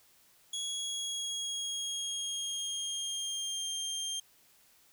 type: tone with pitch glide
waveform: 25% pulse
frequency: 3336 to 3189 Hz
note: G#7 to G7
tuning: +7 to +29 cents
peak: -30 dBFS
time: 0.53-4.2 s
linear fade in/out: 5 ms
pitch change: -78 cents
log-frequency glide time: 0.63-3.72 s
effects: white hiss -64 dBFS RMS until 4.92 s